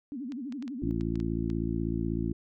sine tone with vibrato, 261.6 Hz, C4, in tune, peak -34 dBFS, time 0.12-0.91 s, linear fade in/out 0 ms, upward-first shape sine, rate 12 Hz, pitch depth 220 cents each way
clicks, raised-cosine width 0.2 ms, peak -30 dBFS, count 8, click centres 0.321 / 0.524 / 0.625 / 0.679 / 1.01 / 1.156 / 1.201 / 1.501 s
harmonic tone, 56.2 Hz, A1, 37 cents sharp, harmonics 1 / 2 / 3 / 4 / 5 / 6, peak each -35 / -35 / -35 / -35 / -35 / -35 dBFS, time 0.82-2.33 s, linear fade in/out 5 ms
effects none

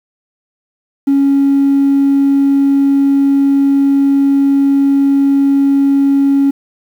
triangle tone, 277.2 Hz, C#4, in tune, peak -4 dBFS, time 1.07-6.51 s, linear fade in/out 10 ms, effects tanh soft clip ceiling -4 dBFS + 7-bit

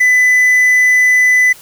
triangle tone, 2000 Hz, B6, 21 cents sharp, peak -5 dBFS, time 0-1.53 s, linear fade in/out 10 ms, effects white hiss -39 dBFS RMS until 1.61 s

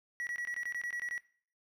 triangle tone bursts, 1929 Hz, B6, 41 cents flat, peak -33 dBFS, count 11, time 0.2-1.179 s, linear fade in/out 0 ms, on 69 ms, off 22 ms, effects noise-tail reverb RT60 0.5 s tail -19 dB re dry

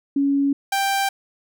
sine / sawtooth tone pair in turn, 279.4 / 786.4 Hz, C#4 / G5, +14 / +5 cents, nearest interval octave + tritone, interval 1791 cents, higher second, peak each -16 / -15 dBFS, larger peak second, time 0.16-0.53 / 0.72-1.09 s, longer neither, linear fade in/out 5 ms, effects none

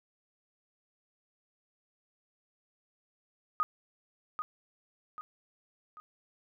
sine tone with echo, 1244.5 Hz, D#6, in tune, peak -25 dBFS, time 3.6-3.63 s, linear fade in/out 0 ms, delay 790 ms, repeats 3, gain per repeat -7 dB, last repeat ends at 6 s, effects none

